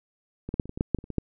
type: clicks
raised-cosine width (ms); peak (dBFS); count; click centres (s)
3; -21 / -16 / -9 / -28 / -23 / -21 / -10 / -9 / -23 / -30 / -21 / -11; 12; 0.49 / 0.541 / 0.598 / 0.656 / 0.694 / 0.775 / 0.809 / 0.947 / 0.987 / 1.041 / 1.103 / 1.183
effects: none